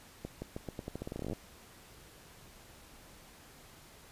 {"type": "accelerating click train", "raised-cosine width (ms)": 2, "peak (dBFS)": -25, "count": 20, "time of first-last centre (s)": [0.25, 1.332], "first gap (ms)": 170, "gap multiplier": 0.85, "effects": ["pink hiss -56 dBFS RMS until 4.11 s", "resampled to 32000 Hz"]}